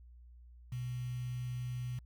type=tone with quantisation; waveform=sine; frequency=124.2 Hz; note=B2; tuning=10 cents sharp; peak=-36 dBFS; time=0.72-1.99 s; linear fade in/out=5 ms; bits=9; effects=added 60 Hz sine -53 dBFS peak until 2.05 s